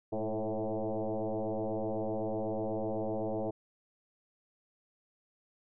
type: tone with frequency modulation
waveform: sine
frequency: 105 Hz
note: G#2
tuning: 19 cents sharp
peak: -31 dBFS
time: 0.12-3.51 s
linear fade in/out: 10 ms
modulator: 109 Hz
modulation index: 5.9
effects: none